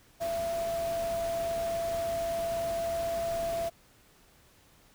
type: tone in noise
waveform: sine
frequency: 672 Hz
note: E5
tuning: 33 cents sharp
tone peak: -29 dBFS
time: 0.2-3.7 s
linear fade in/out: 20 ms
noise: pink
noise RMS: -42 dBFS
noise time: 0.2-3.7 s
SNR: +10 dB
effects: pink hiss -61 dBFS RMS until 4.94 s